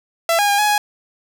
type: tone with pitch steps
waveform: sawtooth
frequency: 669 / 819 / 809 / 839 / 831 Hz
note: E5 / G#5 / G#5 / G#5 / G#5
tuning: +25 / -24 / -46 / +17 / +1 cents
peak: -10 dBFS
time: 0.29-0.78 s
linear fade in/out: 2 ms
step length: 98 ms
effects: none